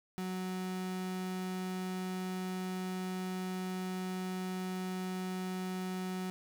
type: tone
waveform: 35% pulse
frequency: 185.1 Hz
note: F#3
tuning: 1 cent sharp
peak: -34 dBFS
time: 0.18-6.3 s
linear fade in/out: 0 ms
effects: none